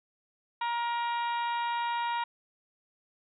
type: harmonic tone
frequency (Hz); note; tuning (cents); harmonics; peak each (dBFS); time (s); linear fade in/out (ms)
472.1; A#4; +22; 2 / 3 / 4 / 5 / 6 / 7 / 8; -29 / -40 / -41 / -44 / -45 / -48 / -46; 0.61-2.24; 5
effects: none